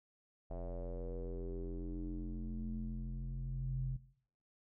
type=tone with low-pass filter sweep; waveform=square; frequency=43.65 Hz; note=F1; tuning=in tune; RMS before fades=-41 dBFS; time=0.5-3.97 s; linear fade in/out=10 ms; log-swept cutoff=660 to 120 Hz; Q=5.4; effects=noise-tail reverb RT60 0.6 s tail -17 dB re dry